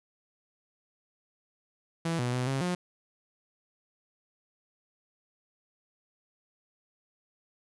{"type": "tone with pitch steps", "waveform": "sawtooth", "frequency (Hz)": [165.9, 122.8, 125.9, 134.8, 178.7], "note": ["E3", "B2", "B2", "C#3", "F3"], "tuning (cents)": [11, -9, 34, -48, 40], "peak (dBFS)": -24, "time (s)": [2.05, 2.75], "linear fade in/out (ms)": 5, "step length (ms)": 140, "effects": ["resampled to 24000 Hz"]}